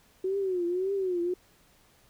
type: tone with vibrato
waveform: sine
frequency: 370 Hz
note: F#4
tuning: in tune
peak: -26 dBFS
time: 0.24-1.34 s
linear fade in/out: 5 ms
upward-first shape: triangle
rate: 1.8 Hz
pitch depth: 140 cents each way
effects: pink hiss -62 dBFS RMS until 2.09 s